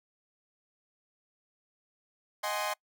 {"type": "chord", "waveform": "sawtooth", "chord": "Ab dominant seventh", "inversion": "second", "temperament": "equal with one note detuned", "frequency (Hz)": [622.3, 752.9, 830.6, 1046.5], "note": ["Eb5", "Gb5", "Ab5", "C6"], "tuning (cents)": [0, 30, 0, 0], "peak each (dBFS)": [-32, -35, -33, -32], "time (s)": [2.43, 2.74], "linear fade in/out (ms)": 10, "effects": ["noise-tail reverb RT60 0.1 s tail -25 dB re dry"]}